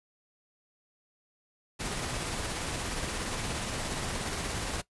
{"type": "noise with tremolo", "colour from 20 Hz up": "pink", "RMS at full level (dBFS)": -33, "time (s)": [1.79, 4.82], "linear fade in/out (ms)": 20, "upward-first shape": "sine", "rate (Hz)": 17, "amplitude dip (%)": 25, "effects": ["noise-tail reverb RT60 0.1 s tail -18 dB re dry", "resampled to 24000 Hz"]}